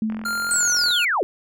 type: tone with exponential decay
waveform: sine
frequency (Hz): 218.5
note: A3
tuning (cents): -12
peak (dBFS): -18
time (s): 0.02-0.71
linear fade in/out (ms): 2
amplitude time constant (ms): 150
type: click train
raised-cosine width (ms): 0.5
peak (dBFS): -22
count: 36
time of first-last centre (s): 0.1-0.906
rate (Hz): 43.4
type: tone with pitch glide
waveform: square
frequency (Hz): 1396.9 to 1433.7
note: F6 to F6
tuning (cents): 0 to +45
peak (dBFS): -23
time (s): 0.25-1.05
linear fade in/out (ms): 5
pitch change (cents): +45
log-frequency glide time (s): 0.46-0.6
type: linear sweep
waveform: sine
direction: down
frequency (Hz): 8340 to 311.1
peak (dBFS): -18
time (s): 0.51-1.23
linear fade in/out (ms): 0
effects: none